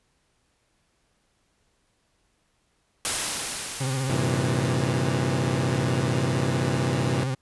white noise with exponential decay, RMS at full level -24 dBFS, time 3.05-6.41 s, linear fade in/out 0 ms, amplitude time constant 730 ms
40% pulse tone with vibrato, 132.2 Hz, C3, 18 cents sharp, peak -24 dBFS, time 3.8-7.35 s, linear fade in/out 10 ms, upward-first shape sine, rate 15 Hz, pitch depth 60 cents each way
15% pulse chord, E diminished, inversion first, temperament equal with one note detuned, 96.48 / 116.54 / 164.81 Hz, G2 / Bb2 / E3, -27 / 0 / 0 cents, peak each -23 / -23 / -24 dBFS, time 4.09-7.24 s, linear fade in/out 5 ms
effects pink hiss -69 dBFS RMS until 7.41 s + resampled to 24000 Hz

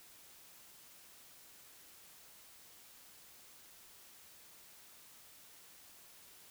silence, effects white hiss -59 dBFS RMS until 6.5 s

